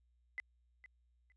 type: tone with echo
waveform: sine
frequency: 2021 Hz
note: B6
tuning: 39 cents sharp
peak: -38 dBFS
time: 0.38-0.4 s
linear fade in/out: 0 ms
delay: 460 ms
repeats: 2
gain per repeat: -14 dB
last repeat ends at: 1.32 s
effects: added 60 Hz sine -70 dBFS peak until 1.36 s + resampled to 22050 Hz